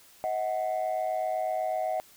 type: tone pair together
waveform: sine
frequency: 635 / 743 Hz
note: D#5 / F#5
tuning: +35 / +7 cents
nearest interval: minor third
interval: 272 cents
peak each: -28 dBFS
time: 0.24-2 s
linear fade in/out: 0 ms
effects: tanh soft clip ceiling -23 dBFS + white hiss -56 dBFS RMS until 2.16 s